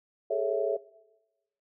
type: chord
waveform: sine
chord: A major seventh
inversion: third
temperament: equal with one note detuned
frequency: 407.9 / 440 / 554.4 / 659.3 Hz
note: G#4 / A4 / C#5 / E5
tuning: -31 / 0 / 0 / 0 cents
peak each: -33 / -31 / -31 / -30 dBFS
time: 0.3-0.77 s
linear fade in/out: 10 ms
effects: noise-tail reverb RT60 1.0 s tail -20 dB re dry